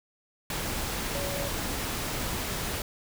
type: tone in noise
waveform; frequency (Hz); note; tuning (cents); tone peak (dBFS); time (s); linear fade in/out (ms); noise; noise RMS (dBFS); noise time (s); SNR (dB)
sine; 564; C#5; +30; -34; 1.15-1.48; 2; pink; -32; 0.5-2.82; -5
effects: none